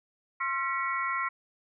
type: tone cluster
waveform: sine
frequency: 1064 / 1362 / 1934 / 2225 Hz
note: C6 / F6 / B6 / C#7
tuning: +29 / -44 / -37 / +6 cents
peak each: -32 / -33 / -34 / -35 dBFS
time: 0.4-1.29 s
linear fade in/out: 10 ms
effects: none